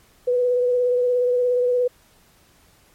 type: tone with vibrato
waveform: sine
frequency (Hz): 493.9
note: B4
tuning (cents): 0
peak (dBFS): -16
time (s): 0.27-1.88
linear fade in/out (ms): 10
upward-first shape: sine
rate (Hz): 17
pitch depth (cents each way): 21
effects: pink hiss -56 dBFS RMS until 2.94 s + MP3 64 kbps